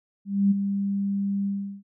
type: tone with ADSR envelope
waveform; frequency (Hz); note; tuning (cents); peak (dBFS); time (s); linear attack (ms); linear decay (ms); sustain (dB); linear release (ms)
sine; 198.8; G3; +25; -15; 0.25-1.83; 260; 19; -8; 370
effects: none